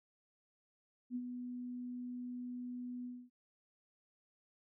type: tone with ADSR envelope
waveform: sine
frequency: 246.9 Hz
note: B3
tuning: in tune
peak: -35 dBFS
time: 1.1-3.3 s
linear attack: 55 ms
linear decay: 54 ms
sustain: -6 dB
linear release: 250 ms
effects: none